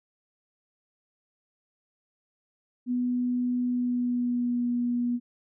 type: tone with pitch glide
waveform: sine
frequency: 246.9 to 242 Hz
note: B3 to B3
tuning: 0 to -35 cents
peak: -24 dBFS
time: 2.86-5.2 s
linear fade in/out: 50 ms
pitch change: -35 cents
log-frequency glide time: 3.65-4.66 s
effects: none